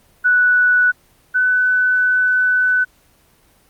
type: tone pair in turn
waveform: sine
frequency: 1480 / 1500.7 Hz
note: F#6 / F#6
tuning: 0 / +24 cents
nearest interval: unison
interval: 24 cents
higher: second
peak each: -10 / -12 dBFS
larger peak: first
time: 0.24-0.92 / 1.34-2.85 s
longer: second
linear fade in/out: 20 ms
effects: pink hiss -54 dBFS RMS until 3.69 s + Opus 24 kbps